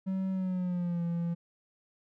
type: tone with pitch glide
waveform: triangle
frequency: 190 to 170.25 Hz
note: F#3 to F3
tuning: +46 to -44 cents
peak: -27 dBFS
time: 0.06-1.35 s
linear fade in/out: 20 ms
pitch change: -190 cents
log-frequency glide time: 0.31-1.03 s
effects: none